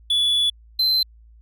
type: tone pair in turn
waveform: triangle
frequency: 3429 / 4087 Hz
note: A7 / C8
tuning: -45 / -41 cents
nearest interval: minor third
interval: 304 cents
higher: second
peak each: -15 dBFS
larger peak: neither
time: 0.1-0.5 / 0.79-1.03 s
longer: first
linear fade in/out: 5 ms
effects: added 56 Hz sine -46 dBFS peak until 1.41 s